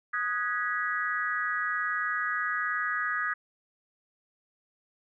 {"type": "chord", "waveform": "sine", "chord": "G# minor seventh", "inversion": "second", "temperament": "equal with one note detuned", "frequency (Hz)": [1244.5, 1480, 1661.2, 1938.2], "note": ["D#6", "F#6", "G#6", "B6"], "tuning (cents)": [0, 0, 0, -33], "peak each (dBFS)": [-32, -36, -31, -34], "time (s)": [0.13, 3.34], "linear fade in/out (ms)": 10, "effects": []}